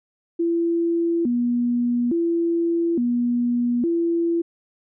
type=tone with vibrato; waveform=sine; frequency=285.4 Hz; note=D4; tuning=49 cents flat; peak=-18 dBFS; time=0.39-4.42 s; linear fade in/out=10 ms; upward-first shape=square; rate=0.58 Hz; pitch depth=290 cents each way; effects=none